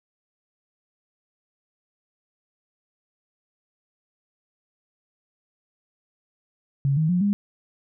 sine tone with pitch steps, 138.59 / 157.37 / 178.69 / 202.9 Hz, C#3 / D#3 / F3 / G#3, 0 / +20 / +40 / -40 cents, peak -18 dBFS, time 6.85-7.33 s, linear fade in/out 0 ms, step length 120 ms, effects none

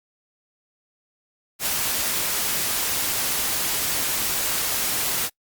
white noise with ADSR envelope, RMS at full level -22 dBFS, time 1.59-5.3 s, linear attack 75 ms, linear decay 4 ms, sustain -2 dB, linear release 50 ms, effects noise-tail reverb RT60 0.1 s tail -24 dB re dry + Opus 48 kbps

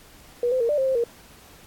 sine tone with pitch steps, 482.9 / 514 / 464.6 / 591 / 531 / 527 / 470 Hz, B4 / C5 / A#4 / D5 / C5 / C5 / A#4, -39 / -31 / -6 / +11 / +25 / +12 / +14 cents, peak -19 dBFS, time 0.43-1.039 s, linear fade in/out 2 ms, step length 87 ms, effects pink hiss -50 dBFS RMS until 1.66 s + AAC 64 kbps

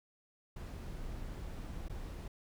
brown noise with dropouts, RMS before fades -43 dBFS, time 0.56-2.28 s, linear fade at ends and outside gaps 5 ms, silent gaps 1.884-1.896 s, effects none

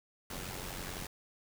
pink noise with amplitude modulation, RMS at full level -39 dBFS, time 0.3-1.07 s, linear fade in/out 5 ms, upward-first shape sine, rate 91.5 Hz, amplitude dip 60%, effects none

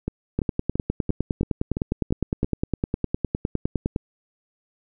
two click trains, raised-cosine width 3 ms, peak -12 / -9 dBFS, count 8 / 36, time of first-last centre 0.08-2.445 / 0.39-3.961 s, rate 2.96 / 9.8 Hz, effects none

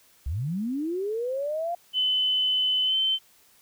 sine linear sweep, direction up, 58.27 to 706 Hz, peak -26 dBFS, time 0.26-1.75 s, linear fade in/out 5 ms
sine tone with pitch glide, 3025 to 3085 Hz, F#7 to G7, +38 to -28 cents, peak -21 dBFS, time 1.93-3.19 s, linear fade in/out 50 ms, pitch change +34 cents, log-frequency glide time 2.84-2.96 s
effects white hiss -59 dBFS RMS until 3.61 s

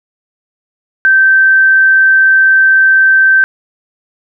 sine tone, 1554 Hz, G6, 16 cents flat, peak -4 dBFS, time 1.05-3.44 s, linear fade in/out 0 ms, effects none

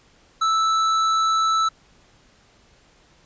triangle tone with tanh clipping, 1316 Hz, E6, 3 cents flat, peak -19 dBFS, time 0.41-1.69 s, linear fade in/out 10 ms, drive 17 dB, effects pink hiss -56 dBFS RMS until 3.25 s + resampled to 16000 Hz

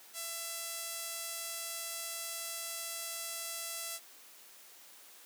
sawtooth tone with band-pass filter, 669 Hz, E5, 25 cents sharp, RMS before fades -41 dBFS, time 0.13-4 s, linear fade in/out 50 ms, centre 10000 Hz, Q 0.94, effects white hiss -56 dBFS RMS until 5.25 s + high-pass 300 Hz 12 dB/octave

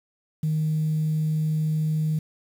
sine tone, 155.56 Hz, D#3, in tune, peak -20 dBFS, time 0.43-2.19 s, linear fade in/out 5 ms, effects tanh soft clip ceiling -17 dBFS + 8-bit

